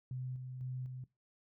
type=tone with tremolo; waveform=sine; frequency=127.9 Hz; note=C3; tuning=39 cents flat; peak=-38 dBFS; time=0.11-1.04 s; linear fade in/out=2 ms; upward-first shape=square; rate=2 Hz; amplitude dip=40%; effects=noise-tail reverb RT60 0.2 s tail -18 dB re dry